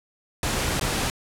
pink noise with dropouts, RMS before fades -25 dBFS, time 0.43-1.1 s, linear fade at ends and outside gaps 1 ms, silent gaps 0.797-0.811 s, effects low-pass 11000 Hz 12 dB/octave

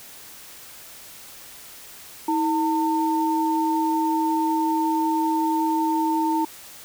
sine tone pair together, 320 / 902.7 Hz, D#4 / A5, +49 / +44 cents, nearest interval octave + tritone, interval 1795 cents, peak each -22 dBFS, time 2.28-6.45 s, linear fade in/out 5 ms, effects white hiss -43 dBFS RMS until 6.84 s

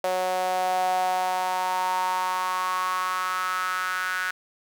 sawtooth tone with high-pass filter sweep, 184.2 Hz, F#3, 7 cents flat, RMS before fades -26 dBFS, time 0.04-4.31 s, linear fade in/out 2 ms, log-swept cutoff 610 to 1500 Hz, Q 6.2, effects none

